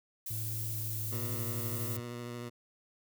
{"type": "noise", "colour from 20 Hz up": "violet", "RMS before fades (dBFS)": -39, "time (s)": [0.26, 1.97], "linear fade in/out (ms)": 5}
{"type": "tone with pitch glide", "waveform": "triangle", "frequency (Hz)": [110, 107.99], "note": ["A2", "A2"], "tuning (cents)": [0, -32], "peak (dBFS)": -35, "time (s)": [0.3, 2], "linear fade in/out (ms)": 10, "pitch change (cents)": -32, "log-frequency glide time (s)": [0.84, 1.08]}
{"type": "tone with vibrato", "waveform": "15% pulse", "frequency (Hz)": 120, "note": "B2", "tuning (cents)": -49, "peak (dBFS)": -33, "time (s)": [1.11, 2.5], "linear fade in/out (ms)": 20, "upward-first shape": "sine", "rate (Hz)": 13, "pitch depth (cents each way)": 17}
{"effects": []}